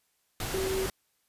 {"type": "tone in noise", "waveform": "sine", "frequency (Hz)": 381.2, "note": "G4", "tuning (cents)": -48, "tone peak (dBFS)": -28, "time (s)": [0.54, 0.86], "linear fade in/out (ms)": 2, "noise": "pink", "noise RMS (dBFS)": -34, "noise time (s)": [0.4, 0.9], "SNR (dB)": 3, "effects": ["white hiss -73 dBFS RMS until 1.28 s", "resampled to 32000 Hz"]}